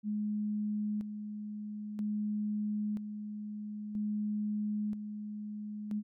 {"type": "tone with tremolo", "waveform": "sine", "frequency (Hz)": 210, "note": "G#3", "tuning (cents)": 19, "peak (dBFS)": -31, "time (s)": [0.03, 6.03], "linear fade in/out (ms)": 50, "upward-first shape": "square", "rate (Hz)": 0.51, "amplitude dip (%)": 55, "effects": []}